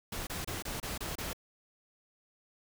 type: noise bursts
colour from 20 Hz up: pink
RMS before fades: -38 dBFS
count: 7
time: 0.12-1.332 s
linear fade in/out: 5 ms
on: 150 ms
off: 27 ms
effects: none